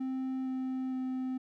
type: tone with pitch steps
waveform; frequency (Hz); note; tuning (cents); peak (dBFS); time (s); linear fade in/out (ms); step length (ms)
triangle; 261.6 / 259.9 / 258.3; C4 / C4 / C4; 0 / -11 / -22; -30; 0-1.38; 10; 460
effects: none